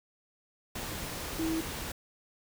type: tone in noise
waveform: sine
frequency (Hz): 323.2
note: E4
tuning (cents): -34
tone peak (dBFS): -29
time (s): 1.39-1.61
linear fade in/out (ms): 5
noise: pink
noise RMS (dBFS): -38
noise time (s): 0.75-1.92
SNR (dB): +6
effects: none